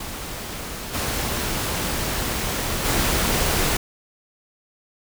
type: noise with level steps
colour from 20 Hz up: pink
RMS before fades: -32 / -25 / -21 dBFS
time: 0-3.77 s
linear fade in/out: 5 ms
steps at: 0.93 / 2.84 s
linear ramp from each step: 20 ms
effects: none